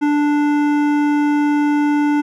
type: tone with hard clipping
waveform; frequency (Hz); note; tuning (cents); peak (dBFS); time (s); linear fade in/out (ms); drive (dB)
triangle; 293.7; D4; 0; -15; 0.01-2.22; 20; 17
effects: none